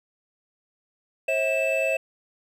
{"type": "tone cluster", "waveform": "triangle", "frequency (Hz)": [537, 646, 2634], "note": ["C5", "E5", "E7"], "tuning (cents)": [45, -35, -2], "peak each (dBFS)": -24, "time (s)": [1.28, 1.97], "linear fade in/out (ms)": 5, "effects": []}